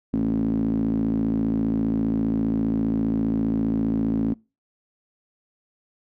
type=tone with band-pass filter; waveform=sawtooth; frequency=55 Hz; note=A1; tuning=in tune; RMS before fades=-23 dBFS; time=0.13-4.34 s; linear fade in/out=5 ms; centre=250 Hz; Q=8.2; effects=noise-tail reverb RT60 0.3 s tail -26 dB re dry